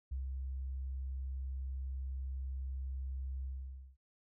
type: tone with ADSR envelope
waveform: sine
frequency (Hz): 66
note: C2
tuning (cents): +16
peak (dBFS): -35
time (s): 0.11-3.97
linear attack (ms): 11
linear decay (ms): 130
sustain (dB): -2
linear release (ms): 530
effects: none